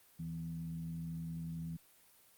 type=tone with frequency modulation; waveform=sine; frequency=164.81 Hz; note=E3; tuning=in tune; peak=-39 dBFS; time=0.19-1.77 s; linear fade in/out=10 ms; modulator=82.2 Hz; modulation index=0.46; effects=white hiss -65 dBFS RMS until 2.37 s + Opus 32 kbps